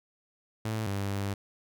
sawtooth tone pair in turn, 109.8 / 99.45 Hz, A2 / G2, -3 / +25 cents, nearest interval major second, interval 172 cents, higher first, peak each -26 dBFS, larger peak neither, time 0.65-0.87 / 0.87-1.34 s, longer second, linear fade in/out 5 ms, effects none

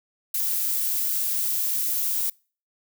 violet noise, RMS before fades -25 dBFS, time 0.34-2.3 s, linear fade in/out 5 ms, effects noise-tail reverb RT60 0.4 s tail -26 dB re dry

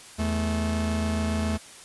45% pulse tone pair together, 81.56 / 217.5 Hz, E2 / A3, -18 / -20 cents, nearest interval octave + perfect fourth, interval 1698 cents, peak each -27 dBFS, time 0.18-1.58 s, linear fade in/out 20 ms, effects white hiss -46 dBFS RMS until 1.84 s + resampled to 24000 Hz

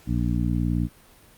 harmonic tone, 59.4 Hz, A#1, 33 cents sharp, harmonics 1 / 2 / 3 / 4 / 5, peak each -26 / -26 / -27 / -29 / -31 dBFS, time 0.06-0.89 s, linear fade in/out 50 ms, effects pink hiss -53 dBFS RMS until 1.37 s + Opus 48 kbps

